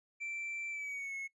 triangle tone with pitch glide, 2341 to 2184 Hz, D7 to C#7, -6 to -26 cents, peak -37 dBFS, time 0.2-1.28 s, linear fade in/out 20 ms, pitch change -120 cents, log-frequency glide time 0.7-1.15 s, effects noise-tail reverb RT60 0.1 s tail -20 dB re dry + resampled to 24000 Hz

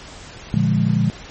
sine chord, Bb dominant seventh, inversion none, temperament equal with one note detuned, 116.88 / 146.83 / 174.61 / 207.7 Hz, Bb2 / D3 / F3 / Ab3, +5 / 0 / 0 / 0 cents, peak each -20 dBFS, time 0.54-1.1 s, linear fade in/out 0 ms, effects pink hiss -38 dBFS RMS until 1.3 s + MP3 32 kbps

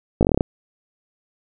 slowing click train, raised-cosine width 2 ms, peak -3 dBFS, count 9, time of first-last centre 0.21-0.409 s, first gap 18 ms, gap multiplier 1.09, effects none

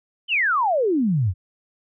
sine exponential sweep, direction down, 3132 to 83.1 Hz, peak -17 dBFS, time 0.28-1.34 s, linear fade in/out 50 ms, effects none

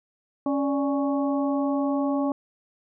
harmonic tone with a mistuned harmonic, 277.2 Hz, C#4, in tune, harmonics 1 / 2 / 3 / 4, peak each -23 / -29 / -33 / -35 dBFS, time 0.46-2.32 s, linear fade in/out 2 ms, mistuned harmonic 2, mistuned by +87 cents, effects none

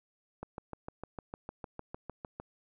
click train, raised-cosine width 1 ms, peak -26 dBFS, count 14, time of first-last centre 0.43-2.4 s, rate 6.6 Hz, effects none

